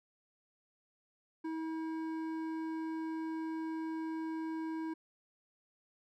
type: tone with hard clipping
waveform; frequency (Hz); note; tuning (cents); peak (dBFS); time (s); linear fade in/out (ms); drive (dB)
triangle; 321.2; E4; -45; -38; 1.44-4.94; 10; 14
effects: none